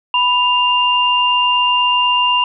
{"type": "tone pair together", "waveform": "sine", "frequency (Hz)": [987.8, 2796], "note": ["B5", "F7"], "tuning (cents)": [0, 1], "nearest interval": "octave + tritone", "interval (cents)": 1801, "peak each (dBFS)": -14, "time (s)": [0.14, 2.44], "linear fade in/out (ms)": 2, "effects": []}